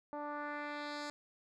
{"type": "tone with low-pass filter sweep", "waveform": "10% pulse", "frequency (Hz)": 293.7, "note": "D4", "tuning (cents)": 0, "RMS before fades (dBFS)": -42, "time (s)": [0.13, 1.1], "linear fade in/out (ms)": 0, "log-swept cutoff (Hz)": [810, 6400], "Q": 1.6, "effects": []}